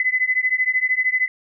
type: beating tone pair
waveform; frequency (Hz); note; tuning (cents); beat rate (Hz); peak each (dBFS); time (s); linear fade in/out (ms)
sine; 2013 / 2026; B6 / B6; +33 / +44; 13; -20 / -20; 0-1.28; 2
effects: none